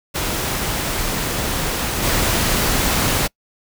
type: noise with level steps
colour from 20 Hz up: pink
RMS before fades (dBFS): -22 / -18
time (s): 0.14-3.28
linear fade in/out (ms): 20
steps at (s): 2.02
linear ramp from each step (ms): 20
effects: noise-tail reverb RT60 0.1 s tail -26 dB re dry